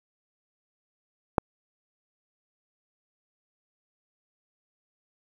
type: click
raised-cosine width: 1 ms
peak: -5 dBFS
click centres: 1.382 s
effects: 7-bit